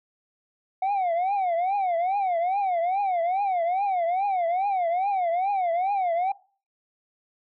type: tone with vibrato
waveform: sine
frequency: 737 Hz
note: F#5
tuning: 7 cents flat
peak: -19 dBFS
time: 0.82-6.32 s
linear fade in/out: 5 ms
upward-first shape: triangle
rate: 2.4 Hz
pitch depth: 200 cents each way
effects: noise-tail reverb RT60 0.4 s tail -22 dB re dry + tanh soft clip ceiling -21 dBFS